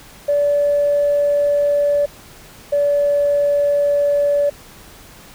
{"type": "tone pair in turn", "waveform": "sine", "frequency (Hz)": [578, 575.7], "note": ["D5", "D5"], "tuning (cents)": [-28, -35], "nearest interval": "unison", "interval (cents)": 7, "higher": "first", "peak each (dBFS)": -12, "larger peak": "neither", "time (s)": [[0.28, 2.06], [2.72, 4.5]], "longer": "neither", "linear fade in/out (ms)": 10, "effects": ["tanh soft clip ceiling -8 dBFS", "pink hiss -42 dBFS RMS until 5.34 s"]}